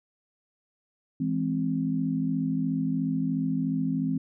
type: chord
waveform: sine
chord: E augmented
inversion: none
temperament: equal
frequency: 164.81 / 207.7 / 261.6 Hz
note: E3 / G#3 / B#3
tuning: 0 / 0 / 0 cents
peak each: -29 / -32 / -27 dBFS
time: 1.2-4.18 s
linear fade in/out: 5 ms
effects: none